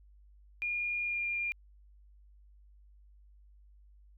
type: tone with pitch glide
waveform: sine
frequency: 2423 to 2403 Hz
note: D#7 to D7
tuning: -47 to +39 cents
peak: -31 dBFS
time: 0.62-1.52 s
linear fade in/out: 0 ms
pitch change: -14 cents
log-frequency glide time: 1.04-1.22 s
effects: added 50 Hz sine -56 dBFS peak until 4.17 s